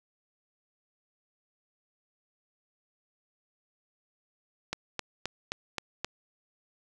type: click train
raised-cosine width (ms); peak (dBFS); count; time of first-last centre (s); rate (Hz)
0.2; -14; 6; 4.73-6.046; 3.8
effects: none